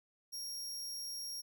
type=tone; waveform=sawtooth; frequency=5588 Hz; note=F8; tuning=in tune; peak=-38 dBFS; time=0.32-1.42 s; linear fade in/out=20 ms; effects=none